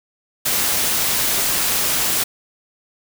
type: noise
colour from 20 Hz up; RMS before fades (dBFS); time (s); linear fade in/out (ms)
white; -19; 0.45-2.24; 10
effects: none